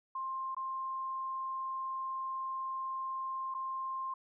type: tone with dropouts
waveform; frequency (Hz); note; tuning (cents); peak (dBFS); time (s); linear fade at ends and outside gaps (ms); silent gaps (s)
sine; 1056; C6; +16; -35; 0.15-4.14; 5; 0.548-0.566 / 3.542-3.547
effects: none